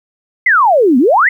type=exponential two-way sweep; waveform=sine; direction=down then up; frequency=2126 to 234.1 to 2126 Hz; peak=-6 dBFS; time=0.46-1.29 s; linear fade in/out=5 ms; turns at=0.98 s; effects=8-bit